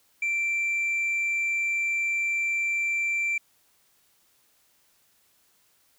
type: tone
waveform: sine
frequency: 2349 Hz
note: D7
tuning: in tune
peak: -21 dBFS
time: 0.22-3.38 s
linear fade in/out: 5 ms
effects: tanh soft clip ceiling -23 dBFS + white hiss -65 dBFS RMS until 5.98 s